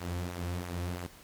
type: tone with flanger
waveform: sawtooth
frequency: 88.1 Hz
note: F2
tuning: 16 cents sharp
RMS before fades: -36 dBFS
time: 0-1.07 s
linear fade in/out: 10 ms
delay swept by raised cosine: 0.21 to 5.01 ms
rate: 3 Hz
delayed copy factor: -0.5
effects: pink hiss -54 dBFS RMS until 1.23 s + MP3 96 kbps